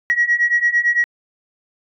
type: beating tone pair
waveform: sine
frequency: 1905 / 1913.9 Hz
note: A#6 / A#6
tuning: +37 / +45 cents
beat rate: 8.9 Hz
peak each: -17 / -15 dBFS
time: 0.1-1.04 s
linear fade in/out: 0 ms
effects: tanh soft clip ceiling -7 dBFS